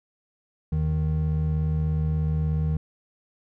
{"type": "tone pair together", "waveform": "triangle", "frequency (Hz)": [78.82, 155.56], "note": ["D#2", "D#3"], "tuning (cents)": [23, 0], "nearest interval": "octave", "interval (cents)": 1177, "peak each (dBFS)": [-23, -22], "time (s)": [0.72, 2.77], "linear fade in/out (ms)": 5, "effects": []}